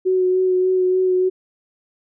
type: tone with vibrato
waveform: sine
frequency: 370 Hz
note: F#4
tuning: in tune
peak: -14 dBFS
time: 0.05-1.3 s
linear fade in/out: 20 ms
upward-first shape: sine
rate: 3.4 Hz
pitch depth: 16 cents each way
effects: none